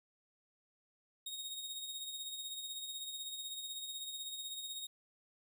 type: tone with tremolo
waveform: sawtooth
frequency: 3739 Hz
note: A#7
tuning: 4 cents sharp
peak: -37 dBFS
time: 1.26-4.87 s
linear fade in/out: 5 ms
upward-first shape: sine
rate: 16 Hz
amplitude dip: 45%
effects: none